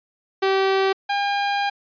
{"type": "tone pair in turn", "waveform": "sawtooth", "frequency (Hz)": [386, 806.4], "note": ["G4", "G5"], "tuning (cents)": [-27, 49], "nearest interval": "octave + minor second", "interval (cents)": 1276, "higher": "second", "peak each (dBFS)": [-13, -16], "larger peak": "first", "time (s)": [[0.42, 0.93], [1.09, 1.7]], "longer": "second", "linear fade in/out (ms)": 10, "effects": ["resampled to 11025 Hz"]}